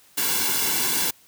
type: noise with comb filter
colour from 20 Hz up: white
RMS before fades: -23 dBFS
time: 0.17-1.11 s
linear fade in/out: 10 ms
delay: 1.6 ms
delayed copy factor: -0.8
effects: white hiss -55 dBFS RMS until 1.27 s + high-pass 60 Hz 12 dB/octave